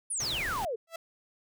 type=exponential sweep; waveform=sine; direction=down; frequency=10548 to 420 Hz; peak=-30 dBFS; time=0.1-0.76 s; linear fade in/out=10 ms
type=noise; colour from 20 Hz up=pink; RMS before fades=-39 dBFS; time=0.2-0.65 s; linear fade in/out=2 ms
type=tone with exponential growth; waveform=sawtooth; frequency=661 Hz; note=E5; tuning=5 cents sharp; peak=-30 dBFS; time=0.87-0.96 s; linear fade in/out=5 ms; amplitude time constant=18 ms
effects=none